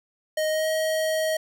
square tone with pitch glide, 622.3 to 632.1 Hz, D#5 to D#5, 0 to +27 cents, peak -23 dBFS, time 0.37-1.37 s, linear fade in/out 5 ms, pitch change +27 cents, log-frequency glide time 0.5-0.68 s, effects none

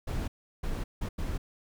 brown noise bursts at uneven times, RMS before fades -32 dBFS, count 4, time 0.07-0.28 / 0.63-0.84 / 1.01-1.09 / 1.18-1.38 s, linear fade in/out 10 ms, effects none

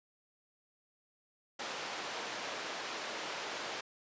pink band-pass noise, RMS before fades -41 dBFS, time 1.59-3.81 s, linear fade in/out 5 ms, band 480 to 5400 Hz, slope 12 dB/octave, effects resampled to 16000 Hz

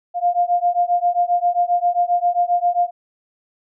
sine beating tone pair, 700 / 707.5 Hz, F5 / F5, +4 / +22 cents, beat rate 7.5 Hz, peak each -18 / -18 dBFS, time 0.14-2.91 s, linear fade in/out 50 ms, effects none

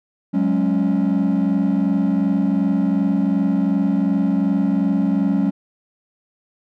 triangle chord, F# suspended second, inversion none, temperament equal, 185 / 207.7 / 277.2 Hz, F#3 / G#3 / C#4, 0 / 0 / 0 cents, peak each -17 dBFS, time 0.33-5.51 s, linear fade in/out 20 ms, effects tanh soft clip ceiling -9 dBFS

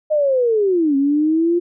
sine linear two-way sweep, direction down then up, 622.3 to 271.3 to 351.8 Hz, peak -13 dBFS, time 0.1-1.6 s, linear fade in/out 20 ms, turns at 0.96 s, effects none

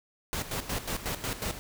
pink noise with tremolo, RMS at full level -32 dBFS, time 0.33-1.59 s, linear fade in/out 0 ms, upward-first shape square, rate 5.5 Hz, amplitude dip 70%, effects none

